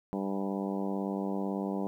harmonic tone with a mistuned harmonic, 98 Hz, G2, in tune, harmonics 2 / 3 / 4 / 5 / 6 / 7 / 8 / 9 / 10, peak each -33 / -37 / -39 / -41 / -43 / -44 / -45 / -46 / -47 dBFS, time 0.13-1.87 s, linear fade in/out 0 ms, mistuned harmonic 9, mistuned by -21 cents, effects 11-bit

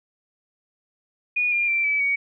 sine tone with pitch steps, 2455 / 2402 / 2350 / 2299 / 2249 Hz, D#7 / D7 / D7 / D7 / C#7, -24 / +38 / +1 / -37 / +24 cents, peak -19 dBFS, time 1.36-2.16 s, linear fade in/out 10 ms, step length 160 ms, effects none

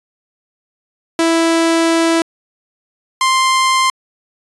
sawtooth tone pair in turn, 330.2 / 1048.3 Hz, E4 / C6, +3 / +3 cents, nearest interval octave + minor sixth, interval 2000 cents, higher second, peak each -7 dBFS, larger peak neither, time 1.19-2.22 / 3.21-3.9 s, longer first, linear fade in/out 2 ms, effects resampled to 24000 Hz

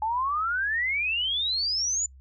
sine exponential sweep, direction up, 849 to 7100 Hz, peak -24 dBFS, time 0.02-2.06 s, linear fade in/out 2 ms, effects noise-tail reverb RT60 0.1 s tail -25 dB re dry + added 66 Hz sine -47 dBFS peak until 2.2 s

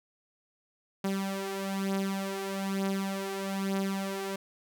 sawtooth beating tone pair, 193.9 / 195 Hz, G3 / G3, -19 / -9 cents, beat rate 1.1 Hz, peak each -31 / -28 dBFS, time 1.04-4.36 s, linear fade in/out 5 ms, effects none

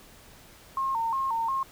sine tone with vibrato, 989 Hz, B5, 2 cents sharp, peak -25 dBFS, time 0.77-1.63 s, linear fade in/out 2 ms, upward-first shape square, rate 2.8 Hz, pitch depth 140 cents each way, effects pink hiss -52 dBFS RMS until 1.71 s

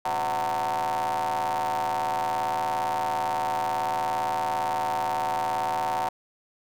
40% pulse ring-modulated tone, 77.78 Hz, D#2, in tune, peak -21 dBFS, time 0.05-6.09 s, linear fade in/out 5 ms, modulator 827 Hz, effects none

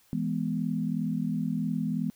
sine chord, E major, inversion none, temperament equal, 164.81 / 207.7 / 246.9 Hz, E3 / G#3 / B3, 0 / 0 / 0 cents, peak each -31 dBFS, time 0.13-2.1 s, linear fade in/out 0 ms, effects white hiss -63 dBFS RMS until 2.15 s

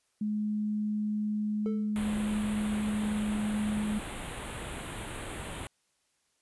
sine tone, 211.1 Hz, G#3, 29 cents sharp, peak -28 dBFS, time 0.21-3.99 s, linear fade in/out 5 ms
triangle tone with exponential decay, 440.6 Hz, A4, 2 cents sharp, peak -29 dBFS, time 1.66-2.01 s, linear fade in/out 0 ms, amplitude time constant 74 ms
pink band-stop noise, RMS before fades -39 dBFS, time 1.96-5.67 s, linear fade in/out 0 ms, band 3700 to 7900 Hz, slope 48 dB/octave
effects white hiss -74 dBFS RMS until 6.41 s + resampled to 24000 Hz

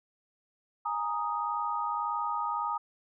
sine chord, Ab suspended second, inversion none, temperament equal, 830.6 / 932.3 / 1244.5 Hz, Ab5 / Bb5 / Eb6, 0 / 0 / 0 cents, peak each -36 / -33 / -32 dBFS, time 0.85-2.78 s, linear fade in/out 10 ms, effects none

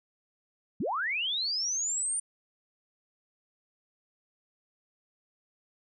sine linear sweep, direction up, 138.59 to 9130 Hz, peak -28 dBFS, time 0.8-2.2 s, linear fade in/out 5 ms, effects none

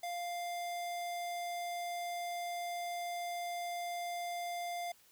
square tone, 698.5 Hz, F5, in tune, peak -38 dBFS, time 0.03-4.92 s, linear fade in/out 5 ms, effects white hiss -65 dBFS RMS until 5.11 s

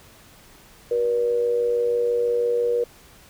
sine tone with amplitude modulation, 478.4 Hz, A#4, 45 cents sharp, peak -16 dBFS, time 0.91-2.84 s, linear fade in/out 5 ms, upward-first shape sine, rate 106 Hz, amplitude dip 55%, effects pink hiss -50 dBFS RMS until 3.29 s

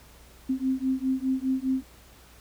sine beating tone pair, 260 / 264.9 Hz, C4 / C4, -11 / +22 cents, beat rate 4.9 Hz, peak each -27 / -27 dBFS, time 0.49-1.83 s, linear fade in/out 10 ms, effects added 60 Hz sine -53 dBFS peak until 2.4 s + pink hiss -54 dBFS RMS until 2.4 s

